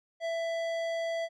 sine tone with tanh clipping, 664 Hz, E5, 12 cents sharp, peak -32 dBFS, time 0.2-1.29 s, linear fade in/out 50 ms, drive 15 dB, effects none

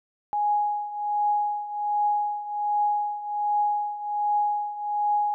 sine tone with tremolo, 830.6 Hz, G#5, in tune, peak -19 dBFS, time 0.33-5.34 s, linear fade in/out 0 ms, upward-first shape triangle, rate 1.3 Hz, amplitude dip 80%, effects none

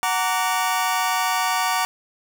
sawtooth chord, Gb augmented, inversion none, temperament just, 740 / 925 / 1156.2 Hz, Gb5 / Bb5 / D6, 0 / -14 / -27 cents, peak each -20 / -20 / -21 dBFS, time 0.03-1.85 s, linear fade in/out 0 ms, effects none

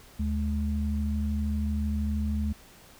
sine tone pair together, 74.92 / 211.9 Hz, D2 / G#3, +35 / +35 cents, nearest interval octave + tritone, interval 1800 cents, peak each -27 / -30 dBFS, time 0.19-2.53 s, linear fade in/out 10 ms, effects pink hiss -53 dBFS RMS until 2.99 s

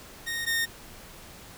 sawtooth tone pair in turn, 1856 / 1840 Hz, A#6 / A#6, -8 / -23 cents, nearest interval unison, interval 15 cents, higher first, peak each -26 / -21 dBFS, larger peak second, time 0.26-0.46 / 0.46-0.66 s, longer neither, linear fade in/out 20 ms, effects pink hiss -47 dBFS RMS until 1.57 s

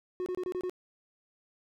triangle tone bursts, 364.7 Hz, F#4, 25 cents flat, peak -29 dBFS, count 6, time 0.2-0.696 s, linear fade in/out 0 ms, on 61 ms, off 26 ms, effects none

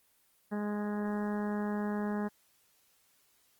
harmonic tone, 207.7 Hz, G#3, in tune, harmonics 1 / 2 / 3 / 4 / 5 / 6 / 7 / 8 / 9, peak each -32 / -39 / -44 / -43 / -47 / -50 / -52 / -48 / -54 dBFS, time 0.51-2.29 s, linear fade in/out 20 ms, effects white hiss -69 dBFS RMS until 3.59 s + Opus 24 kbps

